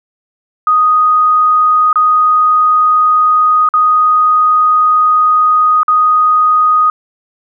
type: tone with dropouts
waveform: sine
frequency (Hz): 1244.5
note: D#6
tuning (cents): 0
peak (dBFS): -6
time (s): 0.67-6.9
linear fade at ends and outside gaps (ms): 2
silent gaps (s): 1.929-1.957 / 3.689-3.738 / 5.832-5.881
effects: none